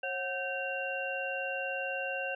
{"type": "tone cluster", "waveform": "sine", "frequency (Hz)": [542, 735, 1549, 2758], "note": ["C#5", "F#5", "G6", "F7"], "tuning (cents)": [-39, -12, -21, -22], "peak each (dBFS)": [-37, -40, -38, -37], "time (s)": [0.03, 2.35], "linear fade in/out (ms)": 5, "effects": []}